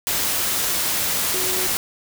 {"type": "tone in noise", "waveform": "sine", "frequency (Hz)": 370, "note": "F#4", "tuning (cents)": 0, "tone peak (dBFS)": -29, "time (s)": [1.34, 1.67], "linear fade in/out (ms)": 0, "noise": "white", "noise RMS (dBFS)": -22, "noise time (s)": [0.07, 1.77], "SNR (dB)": -10, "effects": []}